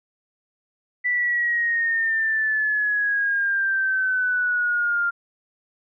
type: exponential sweep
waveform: sine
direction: down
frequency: 1978 to 1394 Hz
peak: -19 dBFS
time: 1.04-5.11 s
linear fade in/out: 20 ms
effects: none